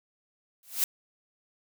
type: noise with exponential growth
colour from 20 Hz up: blue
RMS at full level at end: -22 dBFS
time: 0.63-0.84 s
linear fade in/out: 1 ms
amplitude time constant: 45 ms
effects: none